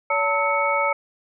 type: tone cluster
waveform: sine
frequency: 569 / 896 / 1296 / 2222 Hz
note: C#5 / A5 / E6 / C#7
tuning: +45 / +31 / -30 / +4 cents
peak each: -24 dBFS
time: 0.1-0.93 s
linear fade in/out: 5 ms
effects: none